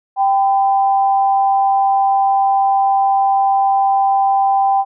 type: tone pair together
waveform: sine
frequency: 784 / 1010.5 Hz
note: G5 / B5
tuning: 0 / +39 cents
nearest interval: major third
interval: 439 cents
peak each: -11 / -22 dBFS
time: 0.16-4.85 s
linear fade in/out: 50 ms
effects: none